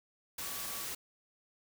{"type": "tone in noise", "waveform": "sine", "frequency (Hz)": 1136, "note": "C#6", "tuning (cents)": 42, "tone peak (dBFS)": -51, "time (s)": [0.41, 0.85], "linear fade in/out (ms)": 5, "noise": "white", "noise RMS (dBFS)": -40, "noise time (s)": [0.38, 0.95], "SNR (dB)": -14, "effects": []}